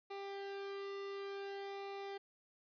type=tone with flanger; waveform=sawtooth; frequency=396.2 Hz; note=G4; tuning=18 cents sharp; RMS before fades=-45 dBFS; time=0.1-2.18 s; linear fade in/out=10 ms; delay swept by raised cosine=0.63 to 1.26 ms; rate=0.56 Hz; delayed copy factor=-0.65; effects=resampled to 11025 Hz